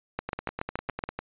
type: two click trains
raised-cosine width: 0.5 ms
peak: -14 / -17 dBFS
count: 7 / 10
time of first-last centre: 0.19-1.039 / 0.29-1.19 s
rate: 7.07 / 10 Hz
effects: resampled to 8000 Hz